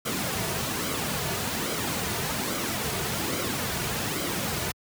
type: noise with flanger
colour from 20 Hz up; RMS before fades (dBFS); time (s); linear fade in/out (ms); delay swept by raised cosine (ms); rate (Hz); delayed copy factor
pink; -29; 0.05-4.72; 10; 1.1 to 3.8; 1.2; -0.55
effects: high-pass 80 Hz 12 dB/octave